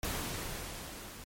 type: noise with level ramp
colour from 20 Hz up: pink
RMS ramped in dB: -35 to -48 dBFS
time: 0.03-1.24 s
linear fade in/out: 2 ms
effects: MP3 64 kbps